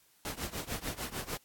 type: noise with tremolo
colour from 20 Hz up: pink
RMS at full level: -35 dBFS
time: 0.25-1.37 s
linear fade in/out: 0 ms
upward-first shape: triangle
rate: 6.7 Hz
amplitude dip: 95%
effects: white hiss -66 dBFS RMS until 1.44 s + AAC 64 kbps